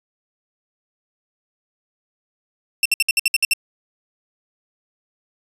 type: tone bursts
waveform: sawtooth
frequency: 2698 Hz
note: E7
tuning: 40 cents sharp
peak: -10 dBFS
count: 9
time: 2.83-3.535 s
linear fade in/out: 2 ms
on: 25 ms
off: 60 ms
effects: resampled to 32000 Hz